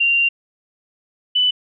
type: tone pair in turn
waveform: sine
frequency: 2772 / 2990 Hz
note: F7 / F#7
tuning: -14 / +17 cents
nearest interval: minor second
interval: 131 cents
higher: second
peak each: -13 dBFS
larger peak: neither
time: 0-0.29 / 1.35-1.51 s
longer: first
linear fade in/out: 10 ms
effects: none